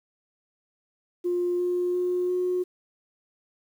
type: tone with pitch steps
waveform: sine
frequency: 353.6 / 356.5 / 359.4 / 362.3 Hz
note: F4 / F4 / F4 / F#4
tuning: +22 / +36 / +50 / -36 cents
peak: -22 dBFS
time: 1.24-2.64 s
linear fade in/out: 20 ms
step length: 350 ms
effects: tanh soft clip ceiling -18 dBFS + 9-bit